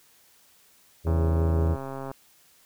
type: harmonic tone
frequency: 82.1 Hz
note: E2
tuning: 6 cents flat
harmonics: 1 / 2 / 3 / 4 / 5 / 6 / 7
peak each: -21 / -30 / -41 / -34 / -33 / -41 / -40 dBFS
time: 1.04-1.77 s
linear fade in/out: 50 ms
type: click train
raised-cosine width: 1 ms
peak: -22 dBFS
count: 142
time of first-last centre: 1.07-2.114 s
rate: 135 Hz
effects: white hiss -59 dBFS RMS until 2.65 s